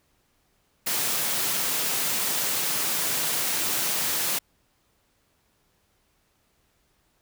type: high-pass noise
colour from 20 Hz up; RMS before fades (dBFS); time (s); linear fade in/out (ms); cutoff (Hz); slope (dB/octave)
white; -26; 0.86-4.39; 10; 110; 48
effects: pink hiss -68 dBFS RMS until 7.21 s